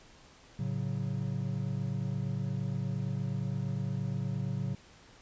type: chord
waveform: triangle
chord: F# minor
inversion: first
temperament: equal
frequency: 110 / 138.59 / 185 Hz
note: A2 / C#3 / F#3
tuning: 0 / 0 / 0 cents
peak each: -34 / -32 / -35 dBFS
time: 0.59-4.75 s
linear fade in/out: 5 ms
effects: pink hiss -57 dBFS RMS until 5.21 s + resampled to 16000 Hz